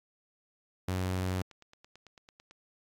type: tone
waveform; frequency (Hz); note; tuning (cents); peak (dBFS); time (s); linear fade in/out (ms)
sawtooth; 92.5; F#2; 0; -26; 0.88-1.42; 5
type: click train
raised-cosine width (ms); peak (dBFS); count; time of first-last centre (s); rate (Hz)
0.2; -36; 13; 1.18-2.51; 9.02
effects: AAC 64 kbps